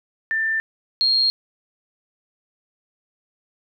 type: tone pair in turn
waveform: sine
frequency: 1783 / 4241 Hz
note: A6 / C8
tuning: +22 / +23 cents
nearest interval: octave + minor third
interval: 1501 cents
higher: second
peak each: -19 / -15 dBFS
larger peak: second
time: 0.31-0.6 / 1.01-1.3 s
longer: neither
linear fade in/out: 0 ms
effects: none